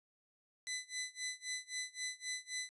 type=tone with tremolo; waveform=15% pulse; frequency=2006 Hz; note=B6; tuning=26 cents sharp; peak=-31 dBFS; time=0.67-2.69 s; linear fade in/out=0 ms; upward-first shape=sine; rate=3.8 Hz; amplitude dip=95%; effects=resampled to 24000 Hz